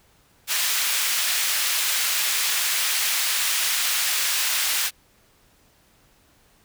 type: high-pass noise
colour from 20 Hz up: pink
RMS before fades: -23 dBFS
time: 0.47-4.91 s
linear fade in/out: 50 ms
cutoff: 2000 Hz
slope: 12 dB/octave
effects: pink hiss -59 dBFS RMS until 6.64 s